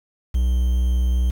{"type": "tone with quantisation", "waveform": "triangle", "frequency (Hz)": 61.74, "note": "B1", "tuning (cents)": 0, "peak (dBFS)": -14, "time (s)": [0.34, 1.31], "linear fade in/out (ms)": 10, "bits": 7, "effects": []}